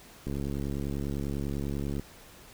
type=click train; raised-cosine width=3 ms; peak=-21 dBFS; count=122; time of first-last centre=0.27-1.996 s; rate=70.1 Hz; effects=pink hiss -52 dBFS RMS until 2.53 s